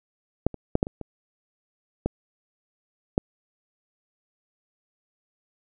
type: clicks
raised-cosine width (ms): 2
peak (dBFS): -6 / -23 / -6 / -6 / -20 / -21 / -10 / -6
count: 8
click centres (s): 0.466 / 0.543 / 0.754 / 0.829 / 0.869 / 1.013 / 2.06 / 3.179
effects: none